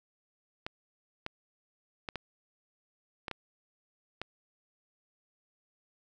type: clicks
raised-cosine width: 0.3 ms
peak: -20 dBFS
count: 7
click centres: 0.665 / 1.264 / 2.088 / 2.157 / 3.282 / 3.313 / 4.216 s
effects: none